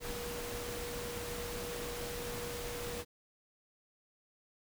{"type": "tone in noise", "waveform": "sine", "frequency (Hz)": 480, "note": "B4", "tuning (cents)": -49, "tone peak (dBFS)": -42, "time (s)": [0, 3.05], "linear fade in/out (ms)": 50, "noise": "pink", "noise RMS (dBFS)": -42, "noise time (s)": [0, 3.05], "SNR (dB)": -3, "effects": []}